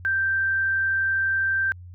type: tone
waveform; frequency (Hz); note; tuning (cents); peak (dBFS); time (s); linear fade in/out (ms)
sine; 1568; G6; 0; -20; 0.05-1.72; 0
effects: added 89 Hz sine -39 dBFS peak until 1.94 s